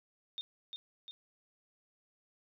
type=tone with echo; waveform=sine; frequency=3656 Hz; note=A#7; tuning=34 cents flat; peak=-37 dBFS; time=0.38-0.41 s; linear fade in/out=0 ms; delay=350 ms; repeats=2; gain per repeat=-4 dB; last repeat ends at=1.11 s; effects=none